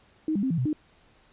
sine tone with pitch steps, 313.1 / 200.3 / 263.6 / 167 / 126.3 / 304.9 Hz, D#4 / G3 / C4 / E3 / B2 / D#4, +11 / +38 / +13 / +23 / +39 / -35 cents, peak -23 dBFS, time 0.28-0.73 s, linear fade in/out 2 ms, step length 75 ms, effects pink hiss -60 dBFS RMS until 1.32 s + resampled to 8000 Hz

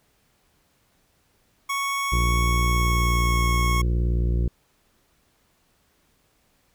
25% pulse tone with pitch glide, 1108.7 to 1096 Hz, C#6 to C#6, 0 to -20 cents, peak -20 dBFS, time 1.69-3.82 s, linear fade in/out 10 ms, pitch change -20 cents, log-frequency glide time 2.35-3.47 s
harmonic tone, 59 Hz, A#1, 22 cents sharp, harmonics 1 / 2 / 3 / 4 / 5 / 6 / 7 / 8 / 9, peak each -20 / -27 / -32 / -44 / -40 / -36 / -46 / -46 / -50 dBFS, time 2.12-4.48 s, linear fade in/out 5 ms
effects pink hiss -65 dBFS RMS until 6.74 s

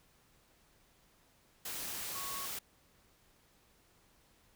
sine tone in noise, 1108.7 Hz, C#6, in tune, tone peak -44 dBFS, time 2.15-2.46 s, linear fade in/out 5 ms, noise white, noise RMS -41 dBFS, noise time 1.65-2.59 s, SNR -6 dB, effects pink hiss -68 dBFS RMS until 4.55 s

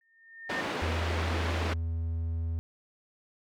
sine tone with exponential growth, 1821 Hz, A#6, 41 cents flat, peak -30 dBFS, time 0.01-0.61 s, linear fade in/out 2 ms, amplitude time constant 130 ms
pink band-pass noise, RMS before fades -34 dBFS, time 0.49-1.74 s, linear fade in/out 10 ms, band 230 to 3000 Hz, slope 12 dB/octave
triangle tone, 82.41 Hz, E2, in tune, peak -27 dBFS, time 0.82-2.59 s, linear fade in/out 0 ms
effects none

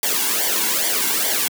white noise with flanger, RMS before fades -20 dBFS, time 0.03-1.48 s, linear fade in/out 2 ms, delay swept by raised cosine 0.75 to 1.66 ms, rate 2.4 Hz, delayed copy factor -0.75, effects high-pass 200 Hz 12 dB/octave

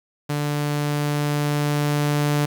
sawtooth tone with level ramp, 146.83 Hz, D3, in tune, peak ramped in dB -18 to -14 dBFS, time 0.29-2.46 s, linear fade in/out 10 ms, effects 8-bit

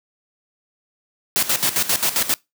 white noise with tremolo, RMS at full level -18 dBFS, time 1.36-2.34 s, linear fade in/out 0 ms, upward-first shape square, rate 7.5 Hz, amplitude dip 75%, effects noise-tail reverb RT60 0.2 s tail -24 dB re dry + high-pass 100 Hz 12 dB/octave

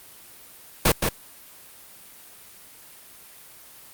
pink noise with echo, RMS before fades -17 dBFS, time 0.85-0.92 s, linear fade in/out 5 ms, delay 170 ms, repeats 1, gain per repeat -5 dB, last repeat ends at 1.09 s, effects white hiss -47 dBFS RMS until 3.93 s + Opus 32 kbps

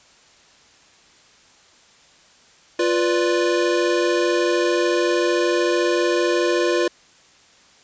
square chord, B diminished, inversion second, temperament equal, 349.2 / 493.9 / 587.3 Hz, F4 / B4 / D5, 0 / 0 / 0 cents, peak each -20 / -23 / -25 dBFS, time 2.79-6.88 s, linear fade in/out 5 ms, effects white hiss -52 dBFS RMS until 7.83 s + resampled to 16000 Hz

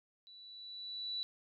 sine tone with level ramp, 3951 Hz, B7, in tune, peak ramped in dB -54 to -35 dBFS, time 0.27-1.23 s, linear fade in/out 0 ms, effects none

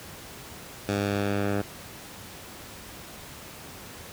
10% pulse tone with low-pass filter sweep, 101 Hz, G#2, 48 cents flat, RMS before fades -27 dBFS, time 0.88-1.62 s, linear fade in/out 10 ms, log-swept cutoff 7800 to 1700 Hz, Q 0.78, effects pink hiss -43 dBFS RMS until 4.12 s + high-pass 60 Hz 12 dB/octave

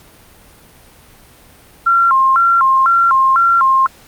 sine tone with vibrato, 1206 Hz, D6, 46 cents sharp, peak -8 dBFS, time 1.86-3.87 s, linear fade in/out 10 ms, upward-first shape square, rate 2 Hz, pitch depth 220 cents each way, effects pink hiss -44 dBFS RMS until 4.07 s + Opus 48 kbps

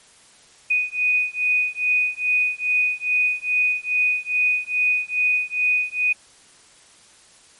sine beating tone pair, 2484 / 2486.4 Hz, D#7 / D#7, -3 / -2 cents, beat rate 2.4 Hz, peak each -21 dBFS, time 0.7-6.13 s, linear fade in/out 10 ms, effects white hiss -51 dBFS RMS until 7.59 s + MP3 48 kbps

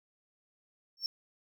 triangle tone with exponential growth, 5430 Hz, F8, 50 cents flat, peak -25 dBFS, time 0.97-1.06 s, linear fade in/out 1 ms, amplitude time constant 18 ms, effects none

